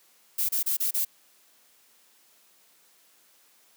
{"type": "noise bursts", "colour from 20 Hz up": "violet", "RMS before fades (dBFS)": -26, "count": 5, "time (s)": [0.38, 1.05], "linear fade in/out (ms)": 10, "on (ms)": 110, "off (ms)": 30, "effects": ["white hiss -61 dBFS RMS until 3.76 s", "high-pass 200 Hz 12 dB/octave"]}